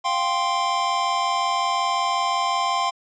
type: chord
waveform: square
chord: F suspended second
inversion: none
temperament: equal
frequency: 698.5 / 784 / 1046.5 Hz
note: F5 / G5 / C6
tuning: 0 / 0 / 0 cents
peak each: -28 / -27 / -23 dBFS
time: 0.04-2.91 s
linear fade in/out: 20 ms
effects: resampled to 16000 Hz